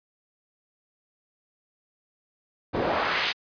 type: noise with band-pass filter sweep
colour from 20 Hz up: pink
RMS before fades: -26 dBFS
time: 2.73-3.33 s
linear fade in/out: 20 ms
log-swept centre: 360 to 3600 Hz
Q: 0.98
effects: resampled to 11025 Hz